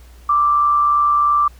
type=tone with amplitude modulation; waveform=sine; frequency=1174.7 Hz; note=D6; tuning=in tune; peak=-10 dBFS; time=0.29-1.48 s; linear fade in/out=5 ms; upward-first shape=sine; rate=143 Hz; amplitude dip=35%; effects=added 60 Hz sine -40 dBFS peak until 1.59 s + pink hiss -51 dBFS RMS until 1.59 s